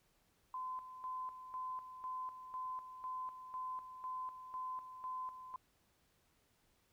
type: tone with tremolo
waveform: sine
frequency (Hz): 1024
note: C6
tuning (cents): -38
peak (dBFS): -40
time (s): 0.54-5.56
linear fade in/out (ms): 2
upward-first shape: square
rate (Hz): 2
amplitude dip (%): 65
effects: pink hiss -75 dBFS RMS until 6.92 s